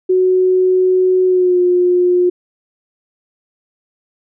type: tone with pitch glide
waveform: sine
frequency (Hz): 370 to 357.8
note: F#4 to F4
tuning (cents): 0 to +42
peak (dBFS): -9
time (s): 0.09-2.3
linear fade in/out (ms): 10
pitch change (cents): -58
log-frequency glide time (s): 1.26-1.6
effects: none